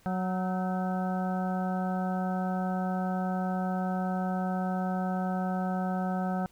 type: harmonic tone with a mistuned harmonic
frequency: 185 Hz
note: F#3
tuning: in tune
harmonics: 1 / 2 / 3 / 4 / 5 / 7 / 8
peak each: -29 / -43 / -39 / -34 / -44 / -42 / -45 dBFS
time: 0.06-6.46 s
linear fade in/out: 0 ms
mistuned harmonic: 8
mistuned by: +59 cents
effects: pink hiss -62 dBFS RMS until 6.51 s